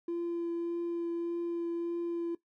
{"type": "tone with vibrato", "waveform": "triangle", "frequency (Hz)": 340.8, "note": "F4", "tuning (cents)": -42, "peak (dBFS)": -28, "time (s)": [0.08, 2.35], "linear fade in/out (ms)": 5, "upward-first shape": "triangle", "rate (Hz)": 1.7, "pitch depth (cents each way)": 11, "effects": ["noise-tail reverb RT60 0.1 s tail -19 dB re dry", "tanh soft clip ceiling -28 dBFS"]}